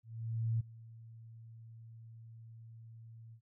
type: tone with ADSR envelope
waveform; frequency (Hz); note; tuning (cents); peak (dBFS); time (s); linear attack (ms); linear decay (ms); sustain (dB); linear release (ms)
sine; 113.6; A#2; -44; -29; 0.03-3.41; 570; 13; -21; 79
effects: none